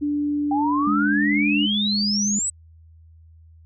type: tone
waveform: sine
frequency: 292.3 Hz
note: D4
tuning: 8 cents flat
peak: -20 dBFS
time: 0.01-1.67 s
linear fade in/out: 20 ms
type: exponential sweep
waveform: sine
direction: up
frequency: 781 to 8140 Hz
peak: -21 dBFS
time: 0.51-2.5 s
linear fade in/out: 5 ms
type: tone with pitch glide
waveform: sine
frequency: 208.5 to 206 Hz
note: G#3 to G#3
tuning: +7 to -14 cents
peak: -22 dBFS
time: 0.87-2.39 s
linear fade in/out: 2 ms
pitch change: -21 cents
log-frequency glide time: 1.79-1.86 s
effects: added 81 Hz sine -46 dBFS peak until 3.65 s